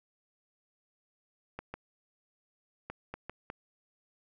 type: clicks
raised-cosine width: 0.5 ms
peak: -24 dBFS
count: 6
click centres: 1.59 / 1.74 / 2.9 / 3.14 / 3.296 / 3.501 s
effects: none